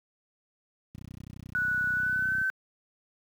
click train, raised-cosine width 5 ms, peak -29 dBFS, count 47, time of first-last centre 0.95-2.415 s, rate 31.4 Hz
sine tone with pitch glide, 1476 to 1536 Hz, F#6 to G6, -5 to -36 cents, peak -25 dBFS, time 1.55-2.5 s, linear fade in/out 0 ms, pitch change +69 cents, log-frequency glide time 1.94-2.36 s
effects high-pass 80 Hz 12 dB/octave + 9-bit

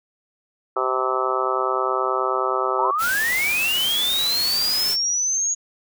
harmonic tone, 129.5 Hz, C3, 17 cents flat, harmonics 3 / 4 / 5 / 6 / 7 / 8 / 9 / 10, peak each -26 / -28 / -29 / -31 / -30 / -31 / -26 / -25 dBFS, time 0.76-2.91 s, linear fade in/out 5 ms
sine linear sweep, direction up, 830.6 to 6710 Hz, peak -19 dBFS, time 2.78-5.55 s, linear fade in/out 20 ms
white noise, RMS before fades -28 dBFS, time 2.98-4.97 s, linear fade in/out 50 ms
effects none

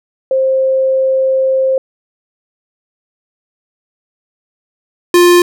sine / square tone pair in turn, 528 / 351.5 Hz, C5 / F4, +16 / +11 cents, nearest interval perfect fifth, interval 705 cents, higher first, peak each -9 / -5 dBFS, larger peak second, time 0.31-1.78 / 5.14-5.42 s, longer first, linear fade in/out 2 ms, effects none

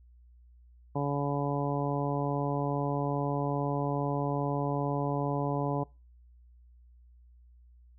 harmonic tone, 142.4 Hz, C#3, 47 cents sharp, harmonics 1 / 2 / 3 / 4 / 5 / 6 / 7, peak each -31 / -34 / -36 / -37 / -38 / -39 / -39 dBFS, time 0.95-5.84 s, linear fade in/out 10 ms, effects noise-tail reverb RT60 0.3 s tail -25 dB re dry + added 60 Hz sine -54 dBFS peak until 7.98 s

